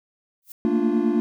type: noise with exponential growth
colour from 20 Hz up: violet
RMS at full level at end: -35 dBFS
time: 0.42-0.52 s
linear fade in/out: 1 ms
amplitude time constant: 20 ms
type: chord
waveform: triangle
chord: Bb major seventh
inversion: third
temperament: equal with one note detuned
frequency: 223.7 / 233.1 / 293.7 / 349.2 Hz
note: A3 / Bb3 / D4 / F4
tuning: +29 / 0 / 0 / 0 cents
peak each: -22 dBFS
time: 0.65-1.2 s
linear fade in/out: 0 ms
effects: none